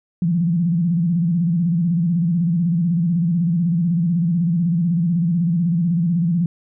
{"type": "tone with vibrato", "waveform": "sine", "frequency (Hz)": 170.5, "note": "F3", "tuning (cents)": -41, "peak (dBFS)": -15, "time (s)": [0.22, 6.46], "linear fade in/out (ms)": 2, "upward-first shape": "square", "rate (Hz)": 16, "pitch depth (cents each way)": 90, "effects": []}